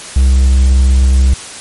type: tone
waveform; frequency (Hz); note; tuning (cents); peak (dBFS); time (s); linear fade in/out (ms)
triangle; 65.41; C2; 0; -3; 0.16-1.34; 5
effects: white hiss -28 dBFS RMS until 1.6 s + MP3 48 kbps